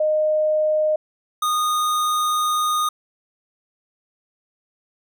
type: tone pair in turn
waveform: sine / square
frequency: 616 / 1232 Hz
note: D#5 / D#6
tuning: -17 / -17 cents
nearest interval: octave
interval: 1200 cents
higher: second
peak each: -16 / -19 dBFS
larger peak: first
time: 0-0.96 / 1.42-2.89 s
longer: second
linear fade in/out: 5 ms
effects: none